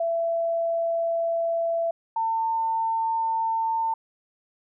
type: tone pair in turn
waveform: sine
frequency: 669 / 900.8 Hz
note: E5 / A5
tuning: +25 / +40 cents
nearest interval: perfect fourth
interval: 515 cents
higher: second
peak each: -22 dBFS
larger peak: neither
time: 0-1.91 / 2.16-3.94 s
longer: first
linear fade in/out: 5 ms
effects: none